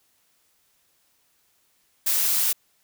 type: noise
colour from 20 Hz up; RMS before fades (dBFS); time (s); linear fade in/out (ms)
blue; -22; 2.06-2.53; 10
effects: white hiss -66 dBFS RMS until 2.83 s